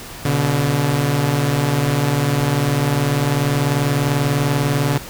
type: tone pair together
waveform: sawtooth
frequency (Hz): 123.47 / 143.64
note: B2 / D3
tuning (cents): 0 / -38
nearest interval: minor third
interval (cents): 262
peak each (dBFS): -17 / -13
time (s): 0.25-4.98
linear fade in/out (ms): 5
effects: pink hiss -34 dBFS RMS until 5.09 s